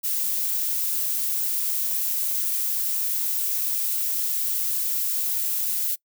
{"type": "noise", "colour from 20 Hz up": "violet", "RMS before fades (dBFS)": -25, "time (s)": [0.03, 5.96], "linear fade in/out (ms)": 20, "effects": ["noise-tail reverb RT60 0.1 s tail -24 dB re dry"]}